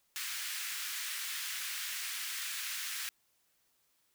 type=high-pass noise; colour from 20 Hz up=pink; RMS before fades=-39 dBFS; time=0.16-3.09 s; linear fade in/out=0 ms; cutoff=1600 Hz; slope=24 dB/octave; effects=white hiss -74 dBFS RMS until 4.14 s